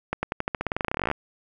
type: accelerating click train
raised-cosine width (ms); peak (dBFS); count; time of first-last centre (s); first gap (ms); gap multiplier
0.5; -10; 24; 0.13-1.114; 100; 0.91
effects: none